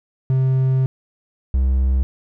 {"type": "tone pair in turn", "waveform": "triangle", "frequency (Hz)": [131.3, 65.44], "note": ["C3", "C2"], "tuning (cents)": [6, 1], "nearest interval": "octave", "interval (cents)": 1205, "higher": "first", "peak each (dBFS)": -12, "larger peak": "neither", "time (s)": [[0.3, 0.86], [1.54, 2.03]], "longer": "first", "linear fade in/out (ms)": 0, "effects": []}